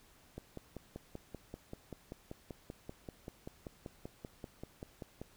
click train, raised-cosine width 2 ms, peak -30 dBFS, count 26, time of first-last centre 0.38-5.216 s, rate 5.17 Hz, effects pink hiss -64 dBFS RMS until 5.36 s

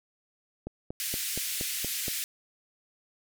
click train, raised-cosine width 2 ms, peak -22 dBFS, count 7, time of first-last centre 0.67-2.082 s, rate 4.25 Hz
white band-pass noise, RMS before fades -33 dBFS, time 1-2.24 s, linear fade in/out 0 ms, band 1900 to 16000 Hz, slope 24 dB/octave
effects none

